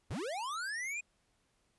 square linear sweep, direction up, 56 to 2500 Hz, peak -37 dBFS, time 0.1-1.01 s, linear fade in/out 10 ms, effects pink hiss -75 dBFS RMS until 1.78 s + resampled to 24000 Hz

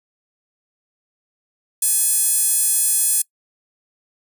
sawtooth tone with high-pass filter, 844 Hz, G#5, 28 cents sharp, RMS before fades -18 dBFS, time 1.82-3.22 s, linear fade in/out 5 ms, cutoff 9500 Hz, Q 2.7, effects noise-tail reverb RT60 0.1 s tail -23 dB re dry

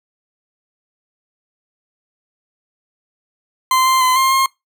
40% pulse tone with pitch steps, 1037 / 1045 / 1022 / 1059 / 1068 Hz, C6 / C6 / C6 / C6 / C6, -16 / -2 / -41 / +21 / +35 cents, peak -11 dBFS, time 3.71-4.46 s, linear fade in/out 2 ms, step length 150 ms, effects noise-tail reverb RT60 0.2 s tail -25 dB re dry

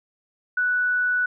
sine tone, 1480 Hz, F#6, in tune, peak -19 dBFS, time 0.57-1.26 s, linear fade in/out 5 ms, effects none

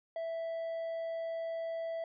triangle tone, 659.3 Hz, E5, in tune, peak -33 dBFS, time 0.16-2.04 s, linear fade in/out 2 ms, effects resampled to 11025 Hz

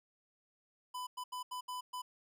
square tone bursts at uneven times, 1000 Hz, B5, 21 cents sharp, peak -40 dBFS, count 6, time 0.94-1.07 / 1.17-1.24 / 1.32-1.43 / 1.51-1.61 / 1.68-1.81 / 1.93-2.02 s, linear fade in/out 10 ms, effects none

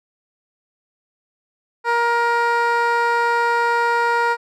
15% pulse tone with band-pass filter, 471.1 Hz, A#4, 18 cents sharp, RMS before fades -18 dBFS, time 1.84-4.37 s, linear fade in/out 50 ms, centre 990 Hz, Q 1, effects none

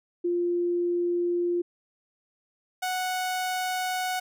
sine / sawtooth tone pair in turn, 349.2 / 738.3 Hz, F4 / F#5, 0 / -4 cents, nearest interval octave + minor second, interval 1296 cents, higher second, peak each -23 dBFS, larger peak neither, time 0.24-1.62 / 2.82-4.2 s, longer neither, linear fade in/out 10 ms, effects none

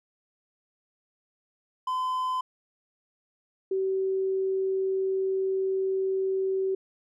triangle / sine tone pair in turn, 1021 / 382.4 Hz, C6 / G4, -43 / -43 cents, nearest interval octave + perfect fourth, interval 1700 cents, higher first, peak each -24 dBFS, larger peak neither, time 1.87-2.41 / 3.71-6.75 s, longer second, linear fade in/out 5 ms, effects none

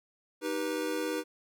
square chord, Eb augmented, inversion none, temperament just, 311.1 / 388.9 / 486.1 Hz, Eb4 / G4 / B4, 0 / -14 / -28 cents, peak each -35 / -38 / -35 dBFS, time 0.41-1.24 s, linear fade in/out 50 ms, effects none

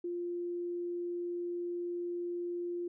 sine tone, 349.2 Hz, F4, in tune, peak -34 dBFS, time 0.04-2.88 s, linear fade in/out 5 ms, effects none

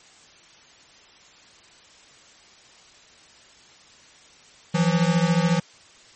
square beating tone pair, 164.81 / 178.81 Hz, E3 / F3, 0 / +41 cents, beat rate 14 Hz, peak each -21 / -22 dBFS, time 4.74-5.6 s, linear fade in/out 10 ms, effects white hiss -51 dBFS RMS until 6.15 s + MP3 32 kbps

